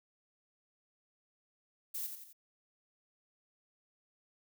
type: noise with echo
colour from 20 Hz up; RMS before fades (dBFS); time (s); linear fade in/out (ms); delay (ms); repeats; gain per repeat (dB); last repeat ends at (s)
violet; -39; 1.94-2.07; 10; 87; 3; -6; 2.331
effects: none